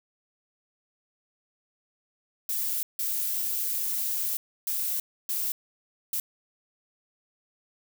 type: noise bursts at uneven times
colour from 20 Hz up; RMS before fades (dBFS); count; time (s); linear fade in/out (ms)
violet; -29; 5; 2.49-2.83 / 2.99-4.37 / 4.67-5 / 5.29-5.52 / 6.13-6.2; 2
effects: none